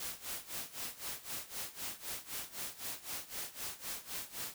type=noise with tremolo; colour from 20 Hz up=white; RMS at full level=-40 dBFS; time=0-4.54 s; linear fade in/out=2 ms; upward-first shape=sine; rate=3.9 Hz; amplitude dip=85%; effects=none